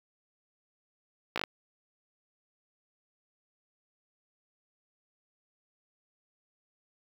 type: slowing click train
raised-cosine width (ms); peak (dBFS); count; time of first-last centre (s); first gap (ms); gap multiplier
0.3; -14; 5; 1.36-1.438; 16; 1.13
effects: high-pass 200 Hz 12 dB/octave + 7-bit

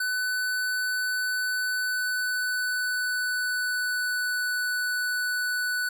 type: tone with pitch glide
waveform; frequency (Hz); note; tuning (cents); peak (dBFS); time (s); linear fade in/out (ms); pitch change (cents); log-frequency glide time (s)
square; 1500 to 1487.9; F#6 to F#6; +23 to +9; -26; 0-5.89; 5; -14; 1.84-4.49
effects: none

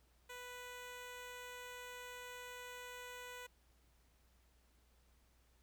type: tone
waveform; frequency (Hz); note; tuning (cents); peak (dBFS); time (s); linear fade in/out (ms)
10% pulse; 494.3; B4; +1; -40; 0.29-3.47; 10
effects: added 60 Hz sine -70 dBFS peak until 5.62 s + pink hiss -75 dBFS RMS until 5.62 s

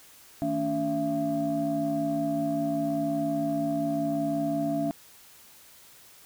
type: tone cluster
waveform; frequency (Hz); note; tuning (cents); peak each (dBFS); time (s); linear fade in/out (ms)
sine; 159 / 224.6 / 285.4 / 674; D#3 / A3 / D4 / E5; +38 / +36 / -49 / +38; -35 / -35 / -27 / -29; 0.42-4.91; 0
effects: tanh soft clip ceiling -17 dBFS + white hiss -53 dBFS RMS until 6.25 s

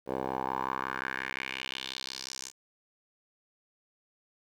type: tone with band-pass filter sweep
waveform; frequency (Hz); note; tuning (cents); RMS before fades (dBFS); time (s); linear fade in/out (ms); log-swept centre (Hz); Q
10% pulse; 65.6; C2; +5; -36; 0.06-2.52; 50; 560 to 6800; 3.1
effects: 10-bit

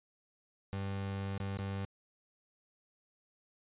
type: tone with dropouts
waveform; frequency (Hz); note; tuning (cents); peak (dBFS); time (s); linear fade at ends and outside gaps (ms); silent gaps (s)
30% pulse; 98; G2; 0; -33; 0.73-1.85; 0; 1.379-1.401 / 1.573-1.589
effects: resampled to 8000 Hz

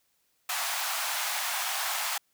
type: high-pass noise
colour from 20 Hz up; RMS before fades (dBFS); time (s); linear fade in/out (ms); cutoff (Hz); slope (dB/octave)
pink; -31; 0.49-2.18; 5; 710; 48
effects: white hiss -72 dBFS RMS until 2.33 s

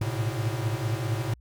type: tone cluster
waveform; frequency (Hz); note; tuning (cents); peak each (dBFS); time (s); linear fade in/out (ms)
square; 106.8 / 111.3 / 122.1 / 137.1; G#2 / A2 / B2 / C#3; +49 / +20 / -19 / -19; -33 / -31 / -33 / -36; 0.01-1.34; 5
effects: added 60 Hz sine -51 dBFS peak until 1.4 s

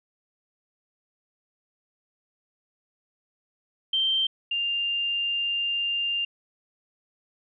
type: tone pair in turn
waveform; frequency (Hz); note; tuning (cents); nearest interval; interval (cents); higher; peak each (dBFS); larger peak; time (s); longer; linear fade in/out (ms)
sine; 3136 / 2797; G7 / F7; 0 / +2; major second; 198; first; -21 / -24; first; 3.93-4.27 / 4.51-6.25; second; 5
effects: none

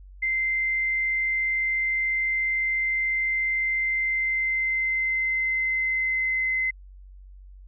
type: tone with pitch glide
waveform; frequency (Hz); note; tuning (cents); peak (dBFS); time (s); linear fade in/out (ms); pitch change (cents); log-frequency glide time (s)
sine; 2081 to 2054; C7 to C7; -10 to -33; -22; 0.22-6.71; 10; -23; 3.99-6.52
effects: added 47 Hz sine -43 dBFS peak until 7.67 s

